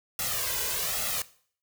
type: noise with flanger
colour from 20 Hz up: white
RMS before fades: -30 dBFS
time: 0.19-1.22 s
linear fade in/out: 2 ms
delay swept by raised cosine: 1.5 to 2.02 ms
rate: 1.2 Hz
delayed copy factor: +0.75
effects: noise-tail reverb RT60 0.5 s tail -18 dB re dry